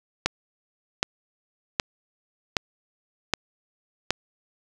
click train, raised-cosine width 0.2 ms, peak -3 dBFS, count 6, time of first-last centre 0.26-4.106 s, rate 1.3 Hz, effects none

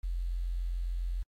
sine tone with quantisation, 43.65 Hz, F1, in tune, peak -30 dBFS, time 0.03-1.23 s, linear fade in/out 10 ms, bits 10, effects AAC 48 kbps

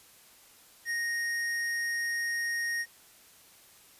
sine tone with hard clipping, 1864.7 Hz, A#6, in tune, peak -31 dBFS, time 0.85-2.86 s, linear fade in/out 50 ms, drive 12 dB, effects white hiss -57 dBFS RMS until 3.99 s + resampled to 32000 Hz

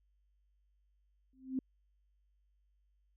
sine tone with exponential growth, 261.6 Hz, C4, in tune, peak -29 dBFS, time 1.33-1.59 s, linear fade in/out 2 ms, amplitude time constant 56 ms, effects added 50 Hz sine -70 dBFS peak until 3.16 s

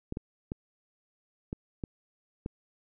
clicks, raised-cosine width 3 ms, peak -21 dBFS, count 6, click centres 0.124 / 0.171 / 0.519 / 1.529 / 1.838 / 2.461 s, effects none

